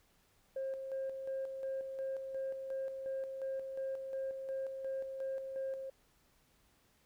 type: tone with tremolo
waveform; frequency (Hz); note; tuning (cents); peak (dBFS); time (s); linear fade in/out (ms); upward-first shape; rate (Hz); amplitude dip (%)
sine; 534; C5; +35; -34; 0.56-5.9; 5; square; 2.8; 50
effects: tanh soft clip ceiling -33 dBFS + pink hiss -71 dBFS RMS until 7.05 s